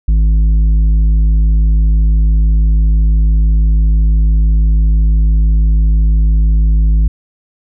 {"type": "tone with tanh clipping", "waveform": "sine", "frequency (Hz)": 53, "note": "G#1", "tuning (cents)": 36, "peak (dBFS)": -8, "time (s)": [0.08, 7.08], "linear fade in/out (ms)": 5, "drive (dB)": 7, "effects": []}